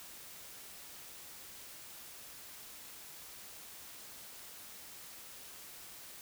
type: silence
effects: white hiss -51 dBFS RMS until 6.21 s